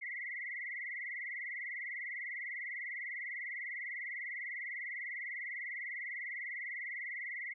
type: tone with vibrato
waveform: sine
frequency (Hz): 2036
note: C7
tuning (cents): -48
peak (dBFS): -39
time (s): 0.01-7.54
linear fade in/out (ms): 20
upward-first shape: triangle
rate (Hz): 20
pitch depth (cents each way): 140
effects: none